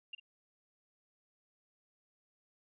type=tone with echo; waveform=sine; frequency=2794 Hz; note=F7; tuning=in tune; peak=-40 dBFS; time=0.13-0.15 s; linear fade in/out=5 ms; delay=49 ms; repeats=1; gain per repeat=-13 dB; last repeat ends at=0.199 s; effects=none